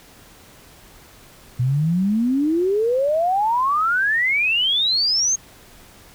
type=exponential sweep; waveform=sine; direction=up; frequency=120 to 6530 Hz; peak=-16 dBFS; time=1.59-5.36 s; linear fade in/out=10 ms; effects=pink hiss -47 dBFS RMS until 6.14 s